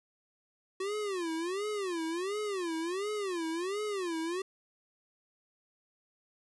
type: tone with vibrato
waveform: square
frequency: 370 Hz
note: F#4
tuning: in tune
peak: -33 dBFS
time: 0.8-4.42 s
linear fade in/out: 5 ms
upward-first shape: sine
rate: 1.4 Hz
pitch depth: 240 cents each way
effects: resampled to 24000 Hz